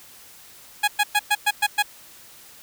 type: tone bursts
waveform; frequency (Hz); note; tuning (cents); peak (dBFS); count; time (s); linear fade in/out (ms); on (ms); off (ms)
15% pulse; 830.6; G#5; 0; -10; 7; 0.83-1.826; 10; 48; 110
effects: white hiss -47 dBFS RMS until 2.62 s